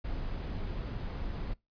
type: noise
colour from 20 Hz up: brown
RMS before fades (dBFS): -36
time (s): 0.04-1.54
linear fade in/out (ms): 10
effects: noise-tail reverb RT60 0.2 s tail -23 dB re dry + resampled to 11025 Hz